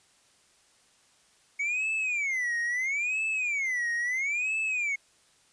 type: tone with vibrato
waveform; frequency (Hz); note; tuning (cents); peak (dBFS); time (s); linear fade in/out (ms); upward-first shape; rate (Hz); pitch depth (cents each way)
triangle; 2217; C#7; 0; -25; 1.59-4.96; 10; sine; 0.75; 290
effects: white hiss -63 dBFS RMS until 5.52 s + resampled to 22050 Hz